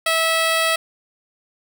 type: tone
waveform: 10% pulse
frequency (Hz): 651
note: E5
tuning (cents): -22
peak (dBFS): -8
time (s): 0.06-0.76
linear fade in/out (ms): 5
effects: none